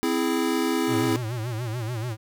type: chord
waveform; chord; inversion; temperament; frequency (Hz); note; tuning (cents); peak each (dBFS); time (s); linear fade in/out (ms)
square; C augmented; none; equal with one note detuned; 260.3 / 329.6 / 415.3; C4 / E4 / G#4; -9 / 0 / 0; -27 / -26 / -29; 0.03-1.16; 0
type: tone with vibrato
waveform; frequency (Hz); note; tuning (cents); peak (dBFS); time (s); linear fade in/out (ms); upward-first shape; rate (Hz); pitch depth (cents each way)
square; 116.54; A#2; 0; -28; 0.87-2.17; 50; sine; 6.9; 140
effects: none